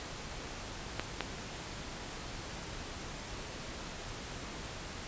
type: clicks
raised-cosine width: 0.3 ms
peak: -16 dBFS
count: 2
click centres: 0.996 / 1.207 s
effects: pink hiss -43 dBFS RMS until 5.07 s + resampled to 16000 Hz